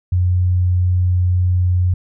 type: tone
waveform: sine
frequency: 90.2 Hz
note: F#2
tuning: 44 cents flat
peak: -12 dBFS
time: 0.12-1.94 s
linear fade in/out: 5 ms
effects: none